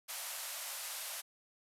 white band-pass noise, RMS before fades -43 dBFS, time 0.08-1.22 s, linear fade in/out 20 ms, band 530 to 14000 Hz, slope 96 dB/octave, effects none

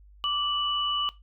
sine tone pair together, 1169.3 / 2960 Hz, D6 / F#7, -8 / 0 cents, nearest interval octave + major third, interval 1608 cents, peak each -29 / -26 dBFS, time 0.24-1.09 s, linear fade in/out 0 ms, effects noise-tail reverb RT60 0.2 s tail -17 dB re dry + added 50 Hz sine -50 dBFS peak until 1.22 s

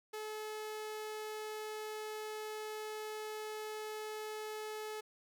sawtooth tone, 429.8 Hz, A4, 41 cents flat, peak -37 dBFS, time 0.13-5.01 s, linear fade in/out 10 ms, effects none

